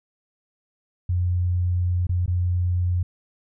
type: tone with dropouts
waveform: sine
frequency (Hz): 89.1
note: F2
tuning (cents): +35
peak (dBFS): -19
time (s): 1.09-3.03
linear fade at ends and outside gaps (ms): 5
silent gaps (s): 2.069-2.092 / 2.261-2.278
effects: none